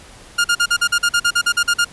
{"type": "tone bursts", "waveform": "sawtooth", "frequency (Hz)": 1412, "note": "F6", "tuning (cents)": 19, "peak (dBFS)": -9, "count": 14, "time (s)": [0.38, 1.848], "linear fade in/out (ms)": 10, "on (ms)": 64, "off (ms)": 44, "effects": ["pink hiss -42 dBFS RMS until 1.92 s", "resampled to 24000 Hz"]}